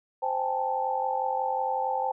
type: tone cluster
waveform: sine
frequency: 520 / 790 / 836 / 881 Hz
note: C5 / G5 / G#5 / A5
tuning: -11 / +13 / +11 / +2 cents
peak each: -32 / -29 / -36 / -30 dBFS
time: 0.22-2.12 s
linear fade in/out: 10 ms
effects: none

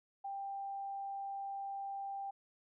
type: tone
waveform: sine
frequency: 790 Hz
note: G5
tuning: 13 cents sharp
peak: -39 dBFS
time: 0.24-2.31 s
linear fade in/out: 10 ms
effects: none

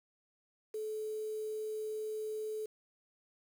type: tone with quantisation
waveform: sine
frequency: 431.2 Hz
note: A4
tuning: 35 cents flat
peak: -36 dBFS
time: 0.74-2.66 s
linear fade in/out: 5 ms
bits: 9
effects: none

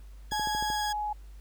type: tone with vibrato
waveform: 15% pulse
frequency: 1661.2 Hz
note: G#6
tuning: in tune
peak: -26 dBFS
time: 0.31-0.93 s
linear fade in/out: 10 ms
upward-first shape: sine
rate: 19 Hz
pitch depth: 13 cents each way
type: tone with pitch glide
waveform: sine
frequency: 849 to 840.2 Hz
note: G#5 to G#5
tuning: +38 to +20 cents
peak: -29 dBFS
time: 0.32-1.13 s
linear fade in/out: 5 ms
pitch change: -18 cents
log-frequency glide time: 0.7-0.86 s
type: click train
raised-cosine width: 2 ms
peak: -26 dBFS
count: 6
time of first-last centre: 0.32-0.702 s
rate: 13.1 Hz
effects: added 50 Hz sine -44 dBFS peak until 1.4 s + pink hiss -63 dBFS RMS until 1.4 s

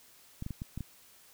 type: clicks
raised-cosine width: 5 ms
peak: -25 dBFS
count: 6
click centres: 0.424 / 0.464 / 0.507 / 0.619 / 0.776 / 0.807 s
effects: white hiss -59 dBFS RMS until 1.33 s

